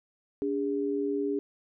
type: tone pair together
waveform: sine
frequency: 287.1 / 406.2 Hz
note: D4 / G#4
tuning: -39 / -38 cents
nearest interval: tritone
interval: 601 cents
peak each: -30 / -29 dBFS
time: 0.42-1.39 s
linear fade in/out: 0 ms
effects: none